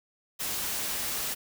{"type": "noise", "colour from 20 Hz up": "white", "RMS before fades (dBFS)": -32, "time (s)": [0.39, 1.35], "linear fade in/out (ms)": 20, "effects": []}